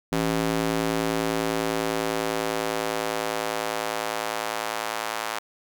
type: tone with high-pass filter sweep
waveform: square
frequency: 55 Hz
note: A1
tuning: in tune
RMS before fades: -27 dBFS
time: 0.12-5.39 s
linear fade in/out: 5 ms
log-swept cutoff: 220 to 890 Hz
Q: 1.1
effects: none